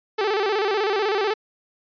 sawtooth tone with vibrato, 411 Hz, G#4, 18 cents flat, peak -16 dBFS, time 0.18-1.34 s, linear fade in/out 10 ms, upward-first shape square, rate 16 Hz, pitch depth 97 cents each way, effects resampled to 11025 Hz

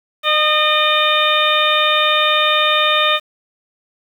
harmonic tone with a mistuned harmonic, 608 Hz, D#5, 40 cents flat, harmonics 1 / 2 / 3 / 4 / 5 / 6, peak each -20 / -17 / -22 / -20 / -22 / -17 dBFS, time 0.23-3.2 s, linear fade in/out 50 ms, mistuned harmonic 2, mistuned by +17 cents, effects 7-bit

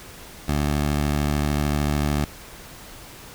15% pulse tone, 73.42 Hz, D2, in tune, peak -14 dBFS, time 0.48-2.25 s, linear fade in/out 5 ms, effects pink hiss -42 dBFS RMS until 3.34 s

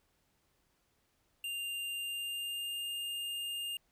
square tone with pitch glide, 2794 to 2815 Hz, F7 to F7, 0 to +13 cents, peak -37 dBFS, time 1.44-3.77 s, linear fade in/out 2 ms, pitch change +13 cents, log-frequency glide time 1.94-2.87 s, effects pink hiss -75 dBFS RMS until 3.91 s

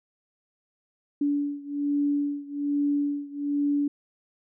sine beating tone pair, 287.2 / 288.4 Hz, D4 / D4, -39 / -31 cents, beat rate 1.2 Hz, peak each -26 / -28 dBFS, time 1.21-3.88 s, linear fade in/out 5 ms, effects none

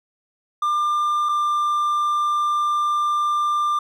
triangle tone pair in turn, 1196 / 1191.4 Hz, D6 / D6, +31 / +24 cents, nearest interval unison, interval 7 cents, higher first, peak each -16 dBFS, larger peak neither, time 0.62-1.29 / 1.29-3.79 s, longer second, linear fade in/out 5 ms, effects none

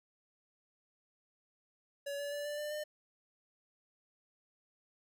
square tone with pitch steps, 566 / 573.2 / 580.6 / 588 / 595.5 / 603.1 Hz, C#5 / D5 / D5 / D5 / D5 / D5, +36 / -42 / -20 / +2 / +24 / +46 cents, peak -38 dBFS, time 2.06-2.84 s, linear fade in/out 10 ms, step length 130 ms, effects none

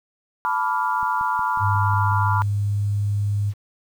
sine chord, B half-diminished seventh, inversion third, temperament equal with one note detuned, 880 / 987.8 / 1163.9 / 1396.9 Hz, A5 / B5 / D6 / F6, 0 / 0 / -16 / 0 cents, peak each -26 / -22 / -28 / -27 dBFS, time 0.45-2.42 s, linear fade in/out 0 ms
click train, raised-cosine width 5 ms, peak -29 dBFS, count 7, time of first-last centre 1.03-2.119 s, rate 5.51 Hz
sine tone with pitch glide, 101.4 to 102.16 Hz, G#2 to G#2, -41 to -28 cents, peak -19 dBFS, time 1.59-3.54 s, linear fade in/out 50 ms, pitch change +13 cents, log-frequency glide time 1.71-3.02 s
effects 8-bit

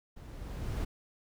brown noise with level ramp, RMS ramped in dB -48 to -33 dBFS, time 0.16-0.85 s, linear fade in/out 10 ms, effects none

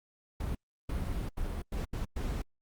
brown noise bursts at uneven times, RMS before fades -34 dBFS, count 6, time 0.4-0.55 / 0.89-1.29 / 1.37-1.62 / 1.72-1.85 / 1.93-2.05 / 2.16-2.42 s, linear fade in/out 5 ms, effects Opus 48 kbps

